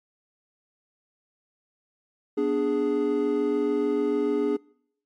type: chord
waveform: triangle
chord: G# diminished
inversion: first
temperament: equal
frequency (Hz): 246.9 / 293.7 / 415.3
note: B3 / D4 / G#4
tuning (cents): 0 / 0 / 0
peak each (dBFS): -28 / -24 / -22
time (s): 2.37-4.57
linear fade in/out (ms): 10
effects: noise-tail reverb RT60 0.7 s tail -26 dB re dry + MP3 64 kbps